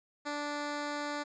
10% pulse tone, 292.6 Hz, D4, 6 cents flat, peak -26 dBFS, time 0.25-1.24 s, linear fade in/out 20 ms, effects resampled to 16000 Hz

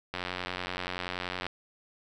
click train, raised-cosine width 0.3 ms, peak -17 dBFS, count 121, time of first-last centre 0.14-1.466 s, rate 90.5 Hz, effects none

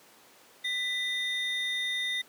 triangle tone pair together, 1990 / 3650 Hz, B6 / A#7, +13 / -37 cents, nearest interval major seventh, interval 1050 cents, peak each -30 / -30 dBFS, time 0.64-2.22 s, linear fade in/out 10 ms, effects pink hiss -56 dBFS RMS until 2.28 s + high-pass 300 Hz 12 dB/octave

